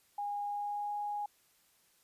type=tone with pitch glide; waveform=sine; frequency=818 to 826.5 Hz; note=G#5 to G#5; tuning=-26 to -9 cents; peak=-34 dBFS; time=0.18-1.26 s; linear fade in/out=5 ms; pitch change=+17 cents; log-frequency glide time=0.43-0.94 s; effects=white hiss -69 dBFS RMS until 2.03 s + resampled to 32000 Hz